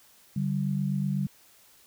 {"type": "tone pair together", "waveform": "sine", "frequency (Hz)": [144.74, 192.9], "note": ["D3", "G3"], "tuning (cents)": [-25, -28], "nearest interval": "perfect fourth", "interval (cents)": 497, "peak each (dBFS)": -28, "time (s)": [0.36, 1.27], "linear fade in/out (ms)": 5, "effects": ["white hiss -58 dBFS RMS until 1.86 s"]}